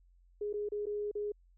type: tone with dropouts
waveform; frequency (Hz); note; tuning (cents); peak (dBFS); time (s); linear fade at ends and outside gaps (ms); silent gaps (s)
sine; 415; G#4; -1; -33; 0.41-1.32; 5; 0.529-0.538 / 0.689-0.719 / 0.857-0.866 / 1.114-1.152
effects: added 44 Hz sine -61 dBFS peak until 1.57 s